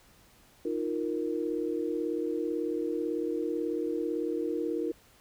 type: chord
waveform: sine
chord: Eb suspended second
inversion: none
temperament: equal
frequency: 311.1 / 349.2 / 466.2 Hz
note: Eb4 / F4 / Bb4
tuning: 0 / 0 / 0 cents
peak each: -33 dBFS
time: 0.65-4.92 s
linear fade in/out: 5 ms
effects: pink hiss -60 dBFS RMS until 5.2 s